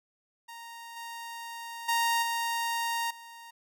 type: tone with level steps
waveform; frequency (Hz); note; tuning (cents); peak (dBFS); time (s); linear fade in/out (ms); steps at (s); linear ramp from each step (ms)
sawtooth; 930; A#5; -4; -39 / -35 / -21 / -25 / -42; 0.48-3.51; 10; 0.96 / 1.88 / 2.22 / 3.1; 10
effects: none